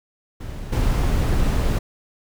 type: noise with level steps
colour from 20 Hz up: brown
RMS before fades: -31 / -19 dBFS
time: 0.4-1.79 s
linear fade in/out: 10 ms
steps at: 0.72 s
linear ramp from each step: 10 ms
effects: none